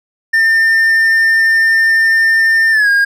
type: tone with pitch glide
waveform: triangle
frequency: 1803 to 1625 Hz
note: A6 to G#6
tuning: +42 to -38 cents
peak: -6 dBFS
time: 0.33-3.05 s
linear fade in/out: 10 ms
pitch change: -180 cents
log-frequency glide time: 2.71-2.89 s
effects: none